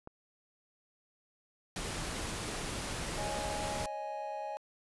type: click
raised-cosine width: 1 ms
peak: -31 dBFS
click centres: 0.074 s
type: noise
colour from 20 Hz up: pink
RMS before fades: -38 dBFS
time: 1.76-3.86 s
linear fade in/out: 2 ms
type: chord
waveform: triangle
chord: C# suspended second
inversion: none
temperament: just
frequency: 554.4 / 623.7 / 831.5 Hz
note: C#5 / D#5 / G#5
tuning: 0 / +4 / +2 cents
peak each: -43 / -40 / -37 dBFS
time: 3.18-4.57 s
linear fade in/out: 0 ms
effects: resampled to 24000 Hz